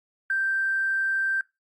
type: tone with tanh clipping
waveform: triangle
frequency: 1568 Hz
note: G6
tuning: in tune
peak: -22 dBFS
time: 0.3-1.41 s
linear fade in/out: 2 ms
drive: 3 dB
effects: noise-tail reverb RT60 0.2 s tail -20 dB re dry + Opus 48 kbps